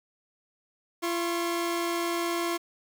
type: tone pair together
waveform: sawtooth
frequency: 341.1 / 1082.9 Hz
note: F4 / C#6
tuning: -41 / -41 cents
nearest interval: octave + minor sixth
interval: 2000 cents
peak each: -24 / -30 dBFS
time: 1.02-2.58 s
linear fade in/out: 20 ms
effects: 9-bit